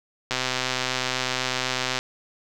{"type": "click train", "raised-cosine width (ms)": 0.2, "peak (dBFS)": -7, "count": 216, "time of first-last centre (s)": [0.31, 1.99], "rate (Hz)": 128, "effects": []}